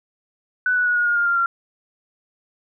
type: tone with pitch steps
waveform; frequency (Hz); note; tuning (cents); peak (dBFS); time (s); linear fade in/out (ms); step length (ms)
sine; 1493 / 1475.9 / 1458.9 / 1442.1 / 1425.6 / 1409.2 / 1393 / 1377; F#6 / F#6 / F#6 / F#6 / F6 / F6 / F6 / F6; +15 / -5 / -25 / -45 / +35 / +15 / -5 / -25; -16; 0.66-1.46; 2; 100
effects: none